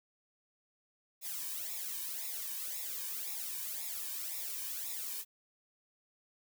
blue noise with flanger, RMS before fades -40 dBFS, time 1.21-5.25 s, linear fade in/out 50 ms, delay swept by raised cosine 0.65 to 1.51 ms, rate 1.9 Hz, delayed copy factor -0.85, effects none

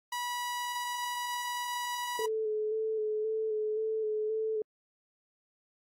sawtooth tone, 974 Hz, B5, 24 cents flat, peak -29 dBFS, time 0.12-2.26 s, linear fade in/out 5 ms
sine tone with vibrato, 434 Hz, A4, 24 cents flat, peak -29 dBFS, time 2.19-4.62 s, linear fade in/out 2 ms, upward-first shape square, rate 1.9 Hz, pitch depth 20 cents each way
effects AAC 48 kbps

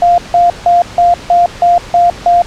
sine tone bursts, 698.5 Hz, F5, in tune, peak -4 dBFS, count 8, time 0.02-2.42 s, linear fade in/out 2 ms, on 160 ms, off 160 ms, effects pink hiss -29 dBFS RMS until 2.46 s + low-pass 6000 Hz 12 dB/octave

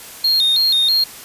triangle tone with vibrato, 3951 Hz, B7, in tune, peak -11 dBFS, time 0.24-1.04 s, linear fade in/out 5 ms, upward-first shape square, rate 3.1 Hz, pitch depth 120 cents each way, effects white hiss -36 dBFS RMS until 1.24 s + resampled to 32000 Hz

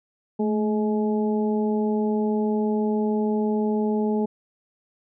harmonic tone with a mistuned harmonic, 211.4 Hz, G#3, 31 cents sharp, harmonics 1 / 2 / 3 / 4, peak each -22 / -25 / -36 / -33 dBFS, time 0.39-4.26 s, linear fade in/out 10 ms, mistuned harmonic 1, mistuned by +42 cents, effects none

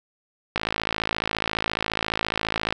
click train, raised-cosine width 0.3 ms, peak -7 dBFS, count 119, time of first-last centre 0.56-2.725 s, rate 54.5 Hz, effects none

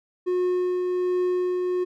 triangle tone with tremolo, 361.9 Hz, F#4, 38 cents flat, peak -18 dBFS, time 0.26-1.85 s, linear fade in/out 20 ms, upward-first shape triangle, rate 1.3 Hz, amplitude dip 30%, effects none

